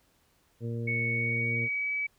harmonic tone, 116.54 Hz, A#2, in tune, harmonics 1 / 2 / 3 / 4 / 5, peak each -32 / -38 / -44 / -40 / -53 dBFS, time 0.6-1.69 s, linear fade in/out 50 ms
sine tone with pitch glide, 2217 to 2286 Hz, C#7 to D7, 0 to -47 cents, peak -28 dBFS, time 0.87-2.07 s, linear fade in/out 10 ms, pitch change +53 cents, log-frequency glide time 1.08-1.92 s
effects pink hiss -68 dBFS RMS until 2.18 s

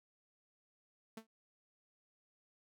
sawtooth tone with exponential decay, 222.8 Hz, A3, 22 cents sharp, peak -39 dBFS, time 1.17-1.27 s, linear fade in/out 5 ms, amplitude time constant 20 ms, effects none

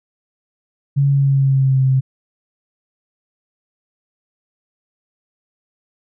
sine tone with pitch glide, 139.9 to 132.05 Hz, C#3 to C3, +16 to +16 cents, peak -11 dBFS, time 0.96-2.01 s, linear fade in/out 20 ms, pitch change -100 cents, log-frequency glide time 1.09-1.82 s, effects none

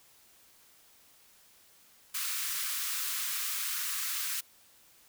white high-pass noise, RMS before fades -34 dBFS, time 2.14-4.41 s, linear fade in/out 10 ms, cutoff 1100 Hz, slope 48 dB/octave, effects white hiss -61 dBFS RMS until 5.08 s

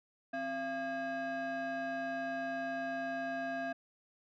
sine tone with frequency modulation, 682 Hz, F5, 41 cents flat, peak -32 dBFS, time 0.33-3.73 s, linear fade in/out 10 ms, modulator 946 Hz, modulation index 1, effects tanh soft clip ceiling -34 dBFS

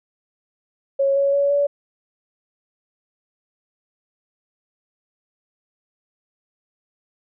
sine tone with pitch steps, 550 / 557 / 564.2 / 571.4 Hz, C#5 / C#5 / C#5 / D5, -14 / +8 / +30 / -48 cents, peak -15 dBFS, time 0.99-1.67 s, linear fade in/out 10 ms, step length 170 ms, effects none

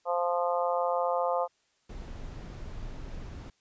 harmonic tone, 174.61 Hz, F3, in tune, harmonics 3 / 4 / 5 / 6 / 7, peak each -29 / -31 / -33 / -35 / -36 dBFS, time 0.05-1.48 s, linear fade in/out 50 ms
brown noise, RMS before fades -40 dBFS, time 1.89-3.5 s, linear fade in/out 5 ms
effects white hiss -71 dBFS RMS until 3.6 s + resampled to 16000 Hz

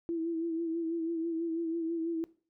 sine tone with vibrato, 330.8 Hz, E4, 6 cents sharp, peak -30 dBFS, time 0.09-2.24 s, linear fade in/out 0 ms, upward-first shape sine, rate 6.1 Hz, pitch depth 42 cents each way, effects noise-tail reverb RT60 0.4 s tail -19 dB re dry

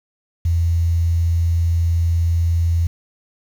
sine tone with quantisation, 84.2 Hz, E2, 37 cents sharp, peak -14 dBFS, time 0.45-2.87 s, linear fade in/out 5 ms, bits 7, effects none

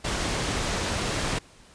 pink low-pass noise, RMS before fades -28 dBFS, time 0.04-1.39 s, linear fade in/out 10 ms, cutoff 8400 Hz, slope 12 dB/octave, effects pink hiss -53 dBFS RMS until 1.74 s + resampled to 22050 Hz

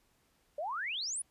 sine exponential sweep, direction up, 554.4 to 10548 Hz, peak -34 dBFS, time 0.58-1.22 s, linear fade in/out 5 ms, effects pink hiss -72 dBFS RMS until 1.3 s + resampled to 32000 Hz

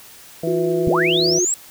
harmonic tone, 164.81 Hz, E3, in tune, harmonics 1 / 2 / 3 / 4, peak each -26 / -28 / -25 / -27 dBFS, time 0.43-1.39 s, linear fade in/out 5 ms
sine tone, 359.1 Hz, F4, 48 cents sharp, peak -18 dBFS, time 0.47-1.45 s, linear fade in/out 5 ms
sine linear sweep, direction up, 43 to 7870 Hz, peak -17 dBFS, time 0.87-1.54 s, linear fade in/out 0 ms
effects white hiss -43 dBFS RMS until 1.7 s

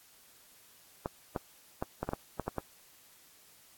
clicks, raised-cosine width 1 ms, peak -18 dBFS, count 9, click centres 1.059 / 1.362 / 1.825 / 2.03 / 2.09 / 2.134 / 2.397 / 2.48 / 2.583 s, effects white hiss -60 dBFS RMS until 3.77 s + AAC 64 kbps

